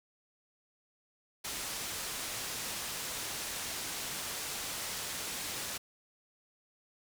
white low-pass noise, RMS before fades -39 dBFS, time 1.44-5.78 s, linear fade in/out 10 ms, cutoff 9800 Hz, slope 12 dB/octave, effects none

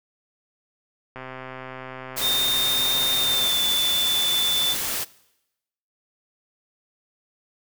click train, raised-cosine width 0.5 ms, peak -21 dBFS, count 302, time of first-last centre 1.16-3.475 s, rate 130 Hz
white noise, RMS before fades -27 dBFS, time 2.16-5.05 s, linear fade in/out 20 ms
sine tone with pitch glide, 3648 to 3516 Hz, A#7 to A7, -38 to -2 cents, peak -20 dBFS, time 2.2-4.76 s, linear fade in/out 50 ms, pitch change -64 cents, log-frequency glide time 3.18-3.59 s
effects noise-tail reverb RT60 0.9 s tail -21 dB re dry

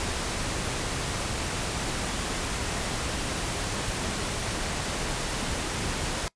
pink noise, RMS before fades -30 dBFS, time 0-6.28 s, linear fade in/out 0 ms, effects noise-tail reverb RT60 0.1 s tail -22 dB re dry + resampled to 22050 Hz

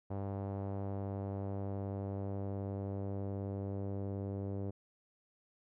sawtooth tone with low-pass filter sweep, 98.7 Hz, G2, 12 cents sharp, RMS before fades -39 dBFS, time 0.1-4.71 s, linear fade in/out 10 ms, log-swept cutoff 740 to 490 Hz, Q 1.6, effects none

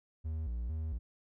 triangle tone with vibrato, 68.2 Hz, C#2, 28 cents flat, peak -32 dBFS, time 0.24-0.99 s, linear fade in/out 20 ms, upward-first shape square, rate 2.2 Hz, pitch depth 260 cents each way, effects none

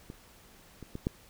clicks, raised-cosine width 3 ms, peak -29 / -30 / -24 / -15 dBFS, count 4, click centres 0.101 / 0.827 / 0.954 / 1.069 s, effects pink hiss -57 dBFS RMS until 1.29 s

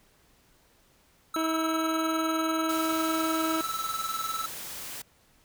square tone with tremolo, 1314 Hz, E6, 6 cents flat, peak -29 dBFS, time 1.34-4.46 s, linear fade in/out 5 ms, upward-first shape square, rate 20 Hz, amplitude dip 60%
harmonic tone, 321.1 Hz, E4, 45 cents flat, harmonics 1 / 2 / 3 / 4 / 5 / 7 / 8 / 9 / 10, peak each -28 / -34 / -38 / -40 / -42 / -45 / -46 / -47 / -48 dBFS, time 1.36-3.61 s, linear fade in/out 2 ms
white noise, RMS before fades -39 dBFS, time 2.69-5.02 s, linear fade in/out 5 ms
effects pink hiss -63 dBFS RMS until 5.44 s

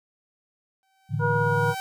sawtooth tone with exponential growth, 770 Hz, G5, 31 cents flat, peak -25 dBFS, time 0.83-1.8 s, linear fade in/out 0 ms, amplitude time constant 210 ms
sine chord, A suspended fourth, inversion none, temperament just, 110 / 146.67 / 165 Hz, A2 / D3 / E3, 0 / -2 / +2 cents, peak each -27 / -27 / -32 dBFS, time 1.09-1.75 s, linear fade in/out 50 ms
harmonic tone, 480 Hz, B4, 49 cents flat, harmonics 1 / 2 / 3, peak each -25 / -26 / -27 dBFS, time 1.19-1.75 s, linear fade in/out 50 ms
effects none

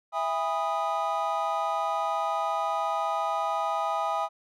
triangle chord, E major seventh, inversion none, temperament equal with one note detuned, 659.3 / 813.5 / 987.8 / 1244.5 Hz, E5 / G#5 / B5 / D#6, 0 / -36 / 0 / 0 cents, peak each -30 / -28 / -32 / -29 dBFS, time 0.12-4.29 s, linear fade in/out 50 ms, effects none

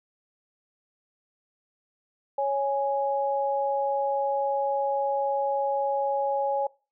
sine tone pair together, 554.4 / 830.7 Hz, C#5 / G#5, 0 / 0 cents, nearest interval perfect fifth, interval 700 cents, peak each -26 dBFS, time 2.38-6.67 s, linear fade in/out 5 ms, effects noise-tail reverb RT60 0.3 s tail -21 dB re dry

